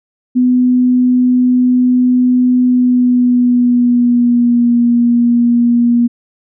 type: tone with pitch glide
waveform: sine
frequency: 250 to 238.3 Hz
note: B3 to A#3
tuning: +21 to +38 cents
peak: -7 dBFS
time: 0.35-6.08 s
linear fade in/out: 20 ms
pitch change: -83 cents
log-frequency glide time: 2.65-4.76 s
effects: none